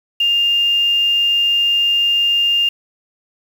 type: tone with quantisation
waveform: sine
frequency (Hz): 2807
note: F7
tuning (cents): +8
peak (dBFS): -12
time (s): 0.2-2.69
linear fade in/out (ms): 5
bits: 6
effects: none